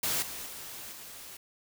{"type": "noise with level steps", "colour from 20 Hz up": "white", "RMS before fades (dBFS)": [-30, -40, -43, -46], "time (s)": [0.03, 1.37], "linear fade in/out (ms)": 5, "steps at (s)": [0.22, 0.46, 0.92], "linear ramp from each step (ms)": 5, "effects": []}